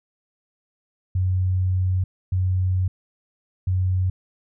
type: tone bursts at uneven times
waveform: sine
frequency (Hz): 92.5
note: F#2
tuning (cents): 0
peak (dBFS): -18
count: 3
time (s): 1.15-2.04 / 2.32-2.88 / 3.67-4.1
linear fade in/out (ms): 5
effects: none